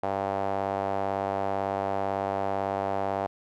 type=tone with band-pass filter; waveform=sawtooth; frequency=98 Hz; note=G2; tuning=in tune; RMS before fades=-29 dBFS; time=0.03-3.27 s; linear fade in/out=5 ms; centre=720 Hz; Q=3; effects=none